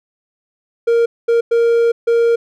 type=tone bursts at uneven times; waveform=triangle; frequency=466.2 Hz; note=A#4; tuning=in tune; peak=-8 dBFS; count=4; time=0.87-1.06 / 1.28-1.41 / 1.51-1.92 / 2.07-2.36 s; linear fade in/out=10 ms; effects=none